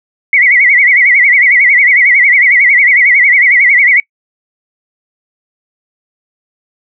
sine tone with vibrato, 2093 Hz, C7, in tune, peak -4 dBFS, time 0.33-4 s, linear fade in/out 2 ms, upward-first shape sine, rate 11 Hz, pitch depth 140 cents each way, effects noise-tail reverb RT60 0.1 s tail -22 dB re dry

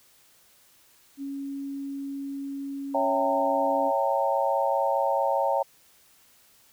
sine tone, 277.2 Hz, C#4, in tune, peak -31 dBFS, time 1.17-3.92 s, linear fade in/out 50 ms
sine chord, C# diminished seventh, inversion none, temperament equal with one note detuned, 554.4 / 659.3 / 784 / 912.1 Hz, C#5 / E5 / G5 / Bb5, 0 / 0 / 0 / -38 cents, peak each -26 / -29 / -28 / -27 dBFS, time 2.94-5.63 s, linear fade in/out 10 ms
effects white hiss -59 dBFS RMS until 6.72 s

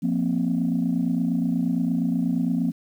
sine chord, F suspended fourth, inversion none, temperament equal, 174.61 / 233.1 / 261.6 Hz, F3 / Bb3 / C4, 0 / 0 / 0 cents, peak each -24 dBFS, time 0.02-2.72 s, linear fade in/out 20 ms, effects tanh soft clip ceiling -14 dBFS + 9-bit

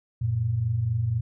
sine tone pair together, 92.5 / 116.54 Hz, F#2 / A#2, 0 / 0 cents, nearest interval major third, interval 400 cents, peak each -30 / -23 dBFS, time 0.21-1.21 s, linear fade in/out 10 ms, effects none

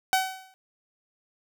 sawtooth tone with exponential decay, 757 Hz, F#5, 39 cents sharp, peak -14 dBFS, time 0.13-0.54 s, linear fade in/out 0 ms, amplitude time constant 89 ms, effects none

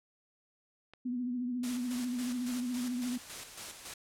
clicks, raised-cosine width 0.3 ms, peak -35 dBFS, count 2, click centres 0.936 / 2.037 s
sine tone with vibrato, 246.9 Hz, B3, in tune, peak -32 dBFS, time 1.05-3.18 s, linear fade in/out 10 ms, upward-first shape triangle, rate 14 Hz, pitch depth 58 cents each way
white noise with tremolo, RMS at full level -42 dBFS, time 1.63-3.94 s, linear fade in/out 5 ms, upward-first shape square, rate 3.6 Hz, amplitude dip 50%
effects low-pass 10000 Hz 12 dB/octave

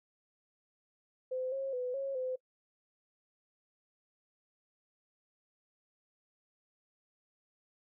sine tone with pitch steps, 513 / 540 / 499.8 / 546 / 512 Hz, C5 / C#5 / B4 / C#5 / C5, -34 / -45 / +21 / -26 / -38 cents, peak -33 dBFS, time 1.31-2.36 s, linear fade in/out 10 ms, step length 210 ms, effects noise-tail reverb RT60 0.1 s tail -23 dB re dry

